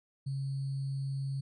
sine tone with sample-and-hold, 136.5 Hz, C#3, 26 cents flat, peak -32 dBFS, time 0.26-1.41 s, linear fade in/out 10 ms, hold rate 4410 Hz, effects resampled to 22050 Hz

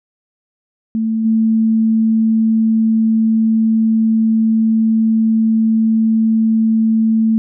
sine tone with level steps, 222.4 Hz, A3, 19 cents sharp, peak -14 / -10 dBFS, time 0.95-7.38 s, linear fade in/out 0 ms, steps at 1.24 s, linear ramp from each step 20 ms, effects none

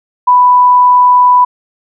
sine tone, 991 Hz, B5, 6 cents sharp, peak -3 dBFS, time 0.27-1.45 s, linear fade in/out 10 ms, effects none

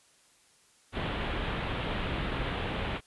pink low-pass noise, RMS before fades -33 dBFS, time 0.92-3.01 s, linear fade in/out 50 ms, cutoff 3600 Hz, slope 48 dB/octave, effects white hiss -63 dBFS RMS until 3.06 s + resampled to 24000 Hz

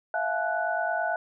sine tone cluster, 658 / 707 / 858 / 1481 Hz, E5 / F5 / A5 / F#6, -3 / +21 / -44 / +1 cents, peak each -30 / -30 / -33 / -30 dBFS, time 0.14-1.16 s, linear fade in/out 2 ms, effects none

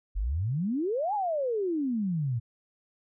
sine exponential two-way sweep, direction up then down, 42.53 to 864 to 111.2 Hz, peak -26 dBFS, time 0.15-2.4 s, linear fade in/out 20 ms, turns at 1.14 s, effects none

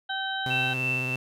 harmonic tone, 772 Hz, G5, 27 cents flat, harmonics 1 / 2 / 4 / 5, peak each -33 / -31 / -36 / -36 dBFS, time 0.09-0.74 s, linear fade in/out 10 ms
sawtooth tone with vibrato, 128.5 Hz, C3, 31 cents flat, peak -27 dBFS, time 0.46-1.16 s, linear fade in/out 0 ms, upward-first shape sine, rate 18 Hz, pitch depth 33 cents each way
sine tone with tremolo, 2671 Hz, E7, 22 cents sharp, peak -24 dBFS, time 0.5-1.16 s, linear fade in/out 10 ms, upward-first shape sine, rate 3.1 Hz, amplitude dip 45%
effects none

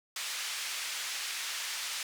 pink band-pass noise, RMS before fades -37 dBFS, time 0.16-2.03 s, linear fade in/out 2 ms, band 2000 to 8600 Hz, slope 12 dB/octave, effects none

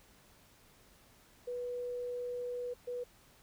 sine tone bursts at uneven times, 490 Hz, B4, 14 cents flat, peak -36 dBFS, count 2, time 1.47-2.74 / 2.87-3.04 s, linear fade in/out 10 ms, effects pink hiss -63 dBFS RMS until 3.42 s

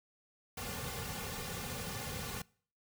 pink noise with comb filter, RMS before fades -41 dBFS, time 0.57-2.42 s, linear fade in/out 5 ms, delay 3.1 ms, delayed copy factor -0.95, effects noise-tail reverb RT60 0.5 s tail -24 dB re dry

